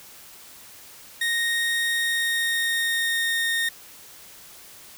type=tone with pitch glide; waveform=30% pulse; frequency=1860 to 1844 Hz; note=A#6 to A#6; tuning=-4 to -19 cents; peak=-19 dBFS; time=1.21-3.69 s; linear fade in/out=5 ms; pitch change=-15 cents; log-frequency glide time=1.95-3.41 s; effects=white hiss -46 dBFS RMS until 4.97 s